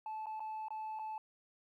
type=tone with dropouts; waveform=sine; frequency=870 Hz; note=A5; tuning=20 cents flat; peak=-37 dBFS; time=0.06-1.18 s; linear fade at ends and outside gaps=2 ms; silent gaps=0.259-0.267 / 0.396-0.403 / 0.684-0.705 / 0.99-0.994 s; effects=tanh soft clip ceiling -38 dBFS + 13-bit